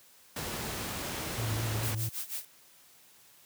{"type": "noise", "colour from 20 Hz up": "pink", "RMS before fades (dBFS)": -36, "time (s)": [0.36, 1.95], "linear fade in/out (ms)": 5}
{"type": "tone with vibrato", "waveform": "triangle", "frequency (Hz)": 110.8, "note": "A2", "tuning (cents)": 13, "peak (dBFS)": -29, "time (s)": [1.38, 2.09], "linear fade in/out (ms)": 5, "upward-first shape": "sine", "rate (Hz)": 5, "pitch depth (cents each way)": 48}
{"type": "noise with tremolo", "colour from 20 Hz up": "blue", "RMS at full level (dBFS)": -35, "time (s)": [1.83, 2.45], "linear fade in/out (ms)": 2, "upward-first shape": "sine", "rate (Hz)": 6.2, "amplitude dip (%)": 85}
{"effects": ["white hiss -59 dBFS RMS until 3.45 s", "high-pass 60 Hz 12 dB/octave"]}